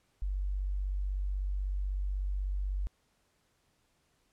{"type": "tone", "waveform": "sine", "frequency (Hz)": 48.09, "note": "G1", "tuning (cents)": -32, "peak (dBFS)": -30, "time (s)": [0.22, 2.87], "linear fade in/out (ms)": 0, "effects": ["pink hiss -73 dBFS RMS until 4.32 s", "low-pass 11000 Hz 12 dB/octave"]}